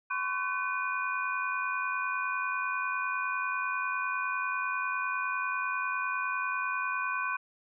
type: tone cluster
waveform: sine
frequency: 1026 / 1116 / 1515 / 2457 Hz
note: C6 / C#6 / F#6 / D#7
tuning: -34 / +11 / +40 / -22 cents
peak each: -36 / -35 / -33 / -36 dBFS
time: 0.1-7.37 s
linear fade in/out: 10 ms
effects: none